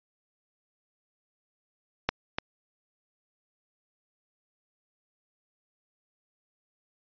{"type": "clicks", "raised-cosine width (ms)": 0.3, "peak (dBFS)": [-7, -12], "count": 2, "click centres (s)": [2.09, 2.385], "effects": ["resampled to 11025 Hz"]}